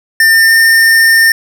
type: tone with pitch glide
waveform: square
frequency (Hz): 1801 to 1811.4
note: A6 to A6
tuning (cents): +40 to +50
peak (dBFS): -5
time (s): 0.2-1.32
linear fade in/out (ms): 2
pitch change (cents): +10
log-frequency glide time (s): 0.45-0.51
effects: none